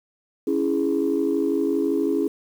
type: chord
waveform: sine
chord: C# minor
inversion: none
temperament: equal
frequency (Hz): 277.2 / 329.6 / 415.3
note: C#4 / E4 / G#4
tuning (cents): 0 / 0 / 0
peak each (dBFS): -23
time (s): 0.47-2.28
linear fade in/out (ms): 5
effects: tanh soft clip ceiling -12 dBFS + 8-bit